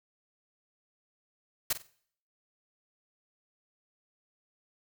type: noise with echo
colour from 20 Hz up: white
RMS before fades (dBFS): -28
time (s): 1.7-1.73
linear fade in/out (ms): 5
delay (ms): 47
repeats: 3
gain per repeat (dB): -12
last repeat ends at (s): 1.871
effects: noise-tail reverb RT60 0.6 s tail -21 dB re dry